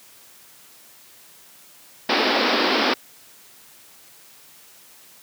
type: band-pass noise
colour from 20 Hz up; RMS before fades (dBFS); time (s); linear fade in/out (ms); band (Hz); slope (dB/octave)
pink; -20; 2.09-2.94; 5; 220 to 5300; 96
effects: white hiss -49 dBFS RMS until 5.22 s + high-pass 100 Hz 12 dB/octave